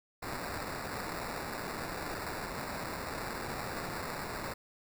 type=noise with sample-and-hold; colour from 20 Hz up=violet; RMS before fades=-39 dBFS; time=0.22-4.54 s; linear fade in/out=10 ms; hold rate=3150 Hz; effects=none